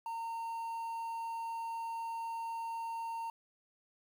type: tone with quantisation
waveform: triangle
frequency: 916 Hz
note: A#5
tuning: 31 cents flat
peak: -35 dBFS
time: 0.06-3.3 s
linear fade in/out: 2 ms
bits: 10
effects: none